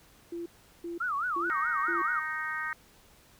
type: tone bursts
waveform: sine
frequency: 341.5 Hz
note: F4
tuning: 39 cents flat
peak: -34 dBFS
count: 4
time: 0.32-2.02 s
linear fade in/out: 5 ms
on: 140 ms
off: 380 ms
type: tone with vibrato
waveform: sine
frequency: 1284 Hz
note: E6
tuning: 46 cents flat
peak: -28 dBFS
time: 1-2.2 s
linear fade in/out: 10 ms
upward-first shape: sine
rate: 4.7 Hz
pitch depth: 260 cents each way
type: harmonic tone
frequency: 311.1 Hz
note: D#4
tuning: in tune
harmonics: 3 / 4 / 5 / 6 / 7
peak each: -44 / -37 / -36 / -35 / -44 dBFS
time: 1.5-2.73 s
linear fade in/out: 0 ms
effects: pink hiss -59 dBFS RMS until 3.39 s